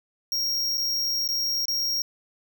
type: tone with dropouts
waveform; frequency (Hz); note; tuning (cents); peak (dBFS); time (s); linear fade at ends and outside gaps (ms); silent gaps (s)
square; 5588; F8; 0; -24; 0.32-2.02; 1; 0.773-0.779 / 1.277-1.288 / 1.655-1.682
effects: none